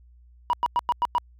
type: tone bursts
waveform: sine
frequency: 966 Hz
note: B5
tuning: 39 cents flat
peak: -16 dBFS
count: 6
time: 0.5-1.182 s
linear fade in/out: 0 ms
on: 32 ms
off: 98 ms
effects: tanh soft clip ceiling -18 dBFS + added 60 Hz sine -50 dBFS peak until 1.39 s